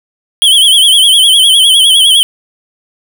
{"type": "tone with vibrato", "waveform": "square", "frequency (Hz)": 3189, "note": "G7", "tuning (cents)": 29, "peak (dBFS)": -4, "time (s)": [0.42, 2.23], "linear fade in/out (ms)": 0, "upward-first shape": "sine", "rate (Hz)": 9.8, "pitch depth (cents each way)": 92, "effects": []}